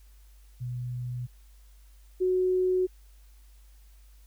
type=tone pair in turn; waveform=sine; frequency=123.47 / 368.7 Hz; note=B2 / F#4; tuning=0 / -6 cents; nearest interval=octave + perfect fifth; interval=1894 cents; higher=second; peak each=-31 / -22 dBFS; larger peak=second; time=0.6-1.27 / 2.2-2.87 s; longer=neither; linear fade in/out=20 ms; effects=added 50 Hz sine -51 dBFS peak until 4.26 s + white hiss -65 dBFS RMS until 4.26 s